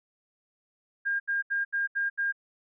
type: tone bursts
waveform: sine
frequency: 1611 Hz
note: G6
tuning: 47 cents sharp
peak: -25 dBFS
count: 6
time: 1.05-2.325 s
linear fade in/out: 20 ms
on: 150 ms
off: 75 ms
effects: none